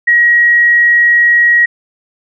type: tone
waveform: sine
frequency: 1900 Hz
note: A#6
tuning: 33 cents sharp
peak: -5 dBFS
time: 0.07-1.66 s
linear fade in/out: 10 ms
effects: none